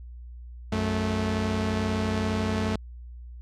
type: tone pair together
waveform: sawtooth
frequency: 91.62 / 217.9 Hz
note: F#2 / A3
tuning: -17 / -17 cents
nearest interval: octave + minor third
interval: 1500 cents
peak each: -24 / -23 dBFS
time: 0.72-2.76 s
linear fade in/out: 5 ms
effects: added 60 Hz sine -39 dBFS peak until 3.41 s + low-pass 6000 Hz 12 dB/octave